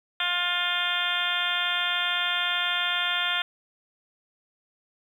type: harmonic tone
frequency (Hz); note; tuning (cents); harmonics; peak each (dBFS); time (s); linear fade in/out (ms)
353.2; F4; +20; 2 / 3 / 4 / 5 / 6 / 7 / 8 / 9 / 10; -36 / -36 / -30 / -33 / -35 / -34 / -36 / -30 / -30; 0.2-3.42; 2
effects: 9-bit